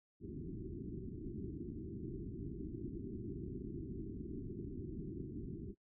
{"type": "low-pass noise", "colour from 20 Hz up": "white", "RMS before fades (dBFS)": -45, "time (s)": [0.2, 5.75], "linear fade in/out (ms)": 50, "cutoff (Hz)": 390, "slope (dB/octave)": 96, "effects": ["noise-tail reverb RT60 0.1 s tail -20 dB re dry"]}